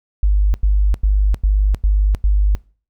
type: tone bursts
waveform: sine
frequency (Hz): 50.3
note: G1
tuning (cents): +45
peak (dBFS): -10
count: 6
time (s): 0.23-2.55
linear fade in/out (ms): 0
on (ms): 310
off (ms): 92
effects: noise-tail reverb RT60 0.4 s tail -23 dB re dry